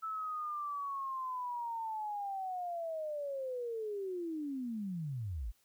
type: linear sweep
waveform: sine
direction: down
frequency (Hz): 1318.5 to 43.65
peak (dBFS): -36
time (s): 0.02-5.52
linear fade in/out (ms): 20
effects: white hiss -72 dBFS RMS until 5.64 s